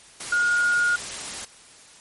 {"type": "tone in noise", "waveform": "sine", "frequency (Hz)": 1430, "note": "F6", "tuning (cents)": 41, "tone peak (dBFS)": -18, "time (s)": [0.32, 0.96], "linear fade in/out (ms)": 5, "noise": "white", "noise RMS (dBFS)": -33, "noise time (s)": [0.2, 1.45], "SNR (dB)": 12, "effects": ["white hiss -49 dBFS RMS until 2 s", "MP3 48 kbps"]}